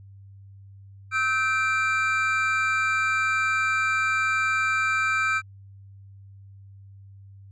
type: tone cluster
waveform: triangle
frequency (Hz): 1291 / 1550 / 2362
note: E6 / G6 / D7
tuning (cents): -37 / -20 / +9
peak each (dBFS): -24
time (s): 1.11-5.42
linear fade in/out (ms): 50
effects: added 98 Hz sine -44 dBFS peak until 7.51 s + resampled to 24000 Hz